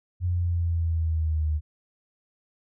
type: exponential sweep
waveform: sine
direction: down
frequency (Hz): 89.7 to 75.8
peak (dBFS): -22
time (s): 0.2-1.61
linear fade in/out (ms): 50
effects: none